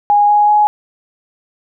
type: tone with pitch steps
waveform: sine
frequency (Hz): 824 / 831.2 / 838.4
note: G#5 / G#5 / G#5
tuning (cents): -14 / +1 / +16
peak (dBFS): -7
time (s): 0.1-0.67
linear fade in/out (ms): 0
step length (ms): 190
effects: none